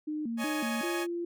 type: tone with vibrato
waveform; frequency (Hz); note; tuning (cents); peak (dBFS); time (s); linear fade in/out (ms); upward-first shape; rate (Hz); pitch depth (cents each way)
sine; 265.1; C4; +23; -31; 0.07-0.82; 10; square; 2.7; 240
type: chord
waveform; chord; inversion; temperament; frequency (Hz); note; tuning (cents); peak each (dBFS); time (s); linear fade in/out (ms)
15% pulse; C# suspended second; none; equal with one note detuned; 554.4 / 622.3 / 838.3; C#5 / D#5 / G#5; 0 / 0 / +16; -32 / -32 / -30; 0.37-1.07; 50
type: tone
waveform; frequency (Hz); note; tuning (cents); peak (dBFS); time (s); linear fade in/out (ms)
sine; 344.2; F4; -25; -31; 0.83-1.25; 5
effects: none